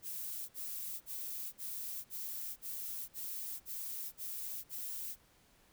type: noise bursts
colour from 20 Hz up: violet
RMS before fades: -42 dBFS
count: 10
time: 0.02-5.161 s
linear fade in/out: 50 ms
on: 470 ms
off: 49 ms
effects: pink hiss -67 dBFS RMS until 5.72 s